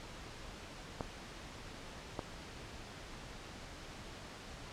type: clicks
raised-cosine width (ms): 1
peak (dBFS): -23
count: 2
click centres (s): 1.008 / 2.192
effects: pink hiss -49 dBFS RMS until 4.72 s + low-pass 6000 Hz 12 dB/octave